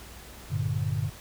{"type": "chord", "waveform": "sine", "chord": "G minor", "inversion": "none", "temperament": "equal", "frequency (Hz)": [98, 116.54, 146.83], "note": ["G2", "Bb2", "D3"], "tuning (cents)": [0, 0, 0], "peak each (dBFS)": -30, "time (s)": [0.5, 1.1], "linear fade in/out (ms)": 20, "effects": ["added 60 Hz sine -50 dBFS peak until 1.2 s", "pink hiss -47 dBFS RMS until 1.2 s"]}